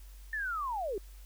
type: linear sweep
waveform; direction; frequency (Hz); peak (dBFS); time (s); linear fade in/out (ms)
sine; down; 1809 to 362.3; -32; 0.33-0.98; 2
effects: added 48 Hz sine -47 dBFS peak until 1.25 s + white hiss -61 dBFS RMS until 1.25 s